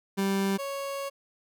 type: tone pair in turn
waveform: 30% pulse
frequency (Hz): 195.5 / 554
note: G3 / C#5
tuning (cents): -4 / -1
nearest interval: octave + tritone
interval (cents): 1803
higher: second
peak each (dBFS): -22 / -29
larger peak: first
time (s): 0.17-0.58 / 0.58-1.1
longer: second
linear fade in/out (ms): 20
effects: none